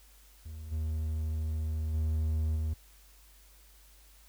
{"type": "tone with level steps", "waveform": "triangle", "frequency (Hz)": 78.4, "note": "D#2", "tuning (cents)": 14, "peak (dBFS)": [-38, -28, -25, -27], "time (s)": [0.45, 2.74], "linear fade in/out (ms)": 10, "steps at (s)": [0.71, 1.93, 2.55], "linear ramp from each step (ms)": 20, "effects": ["added 50 Hz sine -57 dBFS peak until 4.28 s", "white hiss -61 dBFS RMS until 4.28 s"]}